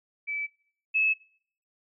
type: tone pair in turn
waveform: sine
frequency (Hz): 2306 / 2595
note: D7 / E7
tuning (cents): -32 / -28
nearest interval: major second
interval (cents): 204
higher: second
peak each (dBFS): -29 / -21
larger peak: second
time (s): 0.27-0.47 / 0.94-1.14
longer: neither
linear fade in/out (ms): 20
effects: noise-tail reverb RT60 0.6 s tail -22 dB re dry